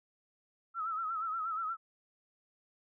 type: tone with vibrato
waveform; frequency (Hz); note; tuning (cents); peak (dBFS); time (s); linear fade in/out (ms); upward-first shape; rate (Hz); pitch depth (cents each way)
sine; 1308; E6; -14; -33; 0.74-1.77; 50; sine; 8.4; 75
effects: none